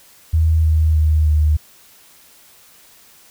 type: tone with pitch steps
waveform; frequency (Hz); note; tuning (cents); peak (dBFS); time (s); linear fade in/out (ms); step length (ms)
sine; 80.1 / 78.77 / 77.46 / 76.17; E2 / D#2 / D#2 / D#2; -49 / +22 / -7 / -36; -11; 0.33-1.57; 10; 310
effects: white hiss -48 dBFS RMS until 3.3 s